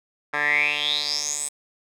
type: tone with band-pass filter sweep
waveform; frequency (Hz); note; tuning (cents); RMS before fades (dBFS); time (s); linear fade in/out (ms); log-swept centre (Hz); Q
10% pulse; 147.2; D3; +4; -24; 0.33-1.49; 10; 1500 to 8800; 9.3
effects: none